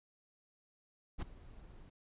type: noise with ADSR envelope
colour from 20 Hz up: brown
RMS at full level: -33 dBFS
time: 1.18-1.9 s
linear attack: 42 ms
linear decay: 8 ms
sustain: -21 dB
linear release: 10 ms
effects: resampled to 8000 Hz